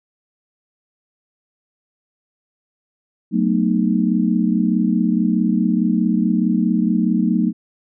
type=chord; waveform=sine; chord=B dominant seventh; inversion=second; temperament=just; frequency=185.21 / 222.2 / 246.9 / 308.7 Hz; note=F#3 / A3 / B3 / D#4; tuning=+2 / +17 / 0 / -14 cents; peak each=-19 / -18 / -22 / -22 dBFS; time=3.31-7.53 s; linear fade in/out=50 ms; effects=none